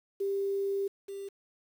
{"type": "tone pair in turn", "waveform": "sine", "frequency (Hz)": [395.2, 395.2], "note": ["G4", "G4"], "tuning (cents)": [14, 14], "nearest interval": "unison", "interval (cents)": 0, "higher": "neither", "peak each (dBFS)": [-28, -37], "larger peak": "first", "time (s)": [[0.2, 0.88], [1.08, 1.29]], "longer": "first", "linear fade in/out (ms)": 10, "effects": ["9-bit"]}